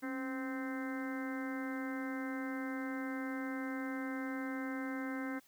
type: harmonic tone with a mistuned harmonic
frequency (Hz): 260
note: C4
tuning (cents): -11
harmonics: 1 / 2 / 3 / 4 / 5 / 6 / 7 / 8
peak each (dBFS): -38 / -47 / -51 / -51 / -51 / -47 / -52 / -50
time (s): 0.02-5.4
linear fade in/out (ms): 20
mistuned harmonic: 1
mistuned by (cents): +64
effects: white hiss -67 dBFS RMS until 5.47 s